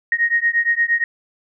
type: beating tone pair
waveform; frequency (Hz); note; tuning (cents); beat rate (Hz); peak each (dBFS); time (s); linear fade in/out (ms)
sine; 1864.7 / 1873.3; A#6 / A#6; 0 / +8; 8.6; -18; 0.12-1.04; 2
effects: none